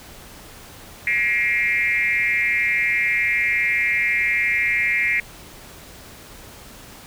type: tone with frequency modulation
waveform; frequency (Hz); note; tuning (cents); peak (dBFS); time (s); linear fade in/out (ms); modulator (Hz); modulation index
sine; 2133; C7; +33; -17; 1.07-5.2; 2; 222; 1.2
effects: pink hiss -42 dBFS RMS until 7.06 s